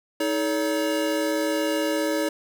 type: tone cluster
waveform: square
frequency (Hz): 315.7 / 431.1 / 568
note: D#4 / A4 / C#5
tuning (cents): +25 / -35 / +42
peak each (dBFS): -26 / -31 / -27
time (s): 0.2-2.29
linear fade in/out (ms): 5
effects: none